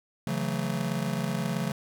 square chord, F# minor seventh, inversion second, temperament just, 138.75 / 166.5 / 185 / 222 Hz, C#3 / E3 / F#3 / A3, +2 / +18 / 0 / +16 cents, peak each -34 dBFS, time 0.27-1.72 s, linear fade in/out 2 ms, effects none

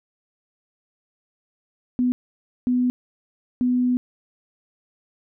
sine tone bursts at uneven times, 248.7 Hz, B3, 12 cents sharp, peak -17 dBFS, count 3, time 1.99-2.12 / 2.67-2.9 / 3.61-3.97 s, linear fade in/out 0 ms, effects none

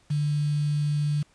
sine tone with quantisation, 147.7 Hz, D3, 10 cents sharp, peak -22 dBFS, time 0.1-1.23 s, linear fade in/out 10 ms, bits 7, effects pink hiss -62 dBFS RMS until 1.34 s + resampled to 22050 Hz

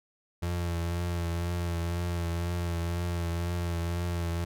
35% pulse tone with vibrato, 85.9 Hz, F2, 28 cents flat, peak -27 dBFS, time 0.42-4.45 s, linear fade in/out 10 ms, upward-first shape triangle, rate 2 Hz, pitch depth 35 cents each way, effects none

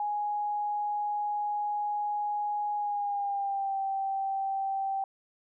sine tone with pitch glide, 830.6 to 779.5 Hz, G#5 to G5, 0 to -10 cents, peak -28 dBFS, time 0-5.04 s, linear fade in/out 2 ms, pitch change -110 cents, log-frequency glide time 2.76-3.78 s, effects none

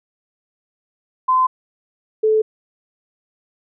sine tone pair in turn, 1028 / 434.9 Hz, C6 / A4, -31 / -20 cents, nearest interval octave + minor third, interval 1489 cents, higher first, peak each -12 dBFS, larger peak neither, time 1.28-1.47 / 2.23-2.42 s, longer neither, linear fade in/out 10 ms, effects none

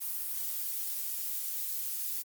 violet noise with high-pass filter sweep, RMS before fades -35 dBFS, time 0-2.23 s, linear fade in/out 20 ms, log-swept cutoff 1000 to 330 Hz, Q 2.2, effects Opus 32 kbps

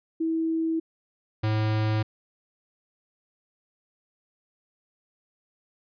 sine / square tone pair in turn, 324.6 / 108.32 Hz, E4 / A2, -27 / -27 cents, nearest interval octave + perfect fifth, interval 1900 cents, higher first, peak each -23 dBFS, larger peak neither, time 0.2-0.8 / 1.43-2.03 s, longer neither, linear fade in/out 10 ms, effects resampled to 11025 Hz

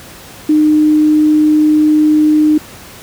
sine tone, 305.1 Hz, D#4, 34 cents flat, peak -6 dBFS, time 0.49-2.58 s, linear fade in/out 5 ms, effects pink hiss -34 dBFS RMS until 3.02 s + high-pass 60 Hz 12 dB/octave

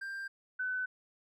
triangle / sine tone pair in turn, 1585 / 1507.8 Hz, G6 / F#6, +19 / +32 cents, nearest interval minor second, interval 87 cents, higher first, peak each -36 / -32 dBFS, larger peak second, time 0.01-0.28 / 0.59-0.86 s, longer neither, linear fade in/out 10 ms, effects none

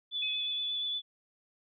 sine tone with vibrato, 3463 Hz, A7, 28 cents flat, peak -31 dBFS, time 0.11-1.02 s, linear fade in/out 50 ms, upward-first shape triangle, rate 8.5 Hz, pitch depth 16 cents each way
sine tone with exponential decay, 2546 Hz, D#7, 39 cents sharp, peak -33 dBFS, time 0.22-1.01 s, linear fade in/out 5 ms, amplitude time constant 170 ms
effects none

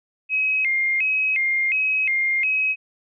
sine tone with vibrato, 2322 Hz, D7, 20 cents flat, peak -18 dBFS, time 0.29-2.76 s, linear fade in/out 50 ms, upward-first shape square, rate 1.4 Hz, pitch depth 160 cents each way, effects none

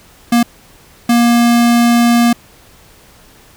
square tone bursts at uneven times, 236.8 Hz, A#3, 27 cents sharp, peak -8 dBFS, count 2, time 0.32-0.43 / 1.09-2.33 s, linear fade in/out 5 ms, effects pink hiss -44 dBFS RMS until 3.56 s

